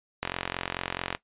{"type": "click train", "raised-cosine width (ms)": 0.3, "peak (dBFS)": -12, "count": 42, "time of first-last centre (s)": [0.23, 1.149], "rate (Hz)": 44.6, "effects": ["noise-tail reverb RT60 0.1 s tail -17 dB re dry", "resampled to 8000 Hz"]}